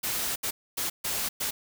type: noise bursts at uneven times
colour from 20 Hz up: white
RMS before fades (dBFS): -30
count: 5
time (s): 0.03-0.36 / 0.43-0.51 / 0.77-0.9 / 1.04-1.29 / 1.4-1.51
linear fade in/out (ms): 10
effects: none